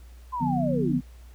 sine linear sweep, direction down, 1041 to 216 Hz, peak -27 dBFS, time 0.32-0.98 s, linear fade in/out 20 ms
sine chord, B diminished, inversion first, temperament just, 148.16 / 177.8 / 246.9 Hz, D3 / F3 / B3, +16 / +31 / 0 cents, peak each -28 / -29 / -26 dBFS, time 0.4-1.01 s, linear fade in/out 20 ms
effects added 60 Hz sine -44 dBFS peak until 1.34 s + pink hiss -59 dBFS RMS until 1.34 s

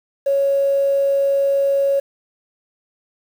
triangle tone, 554.4 Hz, C#5, in tune, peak -10 dBFS, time 0.26-2 s, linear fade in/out 10 ms, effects tanh soft clip ceiling -12 dBFS + 7-bit

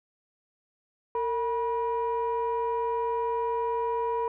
sine tone pair together, 457.8 / 970 Hz, A#4 / B5, -31 / -31 cents, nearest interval octave + minor second, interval 1300 cents, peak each -27 / -27 dBFS, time 1.15-4.28 s, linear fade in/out 2 ms, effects tanh soft clip ceiling -21 dBFS

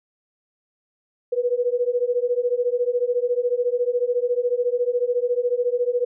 sine beating tone pair, 481.6 / 495.6 Hz, B4 / B4, -44 / +6 cents, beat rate 14 Hz, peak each -22 / -22 dBFS, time 1.32-6.05 s, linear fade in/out 10 ms, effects none

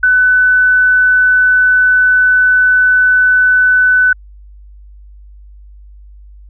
sine tone, 1500 Hz, F#6, 23 cents sharp, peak -6 dBFS, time 0.03-4.13 s, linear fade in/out 5 ms, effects added 50 Hz sine -34 dBFS peak until 6.49 s

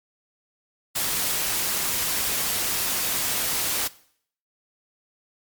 white noise, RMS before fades -25 dBFS, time 0.95-3.88 s, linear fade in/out 10 ms, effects noise-tail reverb RT60 0.6 s tail -19 dB re dry + MP3 96 kbps

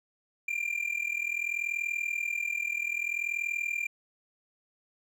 triangle tone with amplitude modulation, 2383 Hz, D7, 25 cents sharp, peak -24 dBFS, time 0.48-3.87 s, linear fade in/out 5 ms, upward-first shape sine, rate 40.6 Hz, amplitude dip 85%, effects none

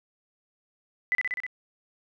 sine tone with echo, 2000 Hz, B6, 21 cents sharp, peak -21 dBFS, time 1.12-1.15 s, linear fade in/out 0 ms, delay 63 ms, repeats 5, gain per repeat -2 dB, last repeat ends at 1.465 s, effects none

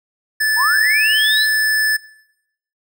square tone, 1742 Hz, A6, 18 cents flat, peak -15 dBFS, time 0.4-1.97 s, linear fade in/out 10 ms
sine linear sweep, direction up, 859 to 4186 Hz, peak -16 dBFS, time 0.56-1.47 s, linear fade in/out 50 ms
effects noise-tail reverb RT60 0.8 s tail -19 dB re dry

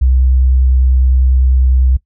sine tone with vibrato, 64.2 Hz, C2, 32 cents flat, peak -7 dBFS, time 0.01-1.97 s, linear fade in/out 10 ms, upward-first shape sine, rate 10 Hz, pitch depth 12 cents each way, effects noise-tail reverb RT60 0.1 s tail -19 dB re dry

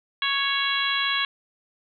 harmonic tone with a mistuned harmonic, 554.4 Hz, C#5, in tune, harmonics 2 / 3 / 4 / 5 / 6 / 7, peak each -29 / -28 / -30 / -30 / -27 / -31 dBFS, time 0.22-1.25 s, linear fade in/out 2 ms, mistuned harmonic 7, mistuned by +32 cents, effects none

